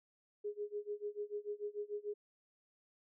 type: tone with tremolo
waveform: sine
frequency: 414.7 Hz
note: G#4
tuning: 3 cents flat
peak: -36 dBFS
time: 0.44-2.14 s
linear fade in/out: 10 ms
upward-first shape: sine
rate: 6.8 Hz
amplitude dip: 95%
effects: none